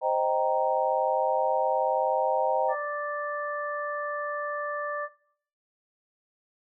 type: chord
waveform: sine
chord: C minor seventh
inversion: none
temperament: equal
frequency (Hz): 523.3 / 622.3 / 784 / 932.3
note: C5 / Eb5 / G5 / Bb5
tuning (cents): 0 / 0 / 0 / 0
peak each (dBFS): -28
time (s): 0.01-2.76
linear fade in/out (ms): 50
type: harmonic tone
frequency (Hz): 587.3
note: D5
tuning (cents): 0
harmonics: 1 / 2 / 3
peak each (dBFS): -32 / -33 / -36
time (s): 2.68-5.09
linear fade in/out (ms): 50
effects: noise-tail reverb RT60 0.6 s tail -18 dB re dry